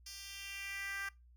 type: tone with high-pass filter sweep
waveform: 10% pulse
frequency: 394.7 Hz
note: G4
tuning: 12 cents sharp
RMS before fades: -44 dBFS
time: 0.06-1.09 s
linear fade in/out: 5 ms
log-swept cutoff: 4500 to 1500 Hz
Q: 2.7
effects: noise-tail reverb RT60 0.2 s tail -20 dB re dry + added 60 Hz sine -59 dBFS peak until 1.36 s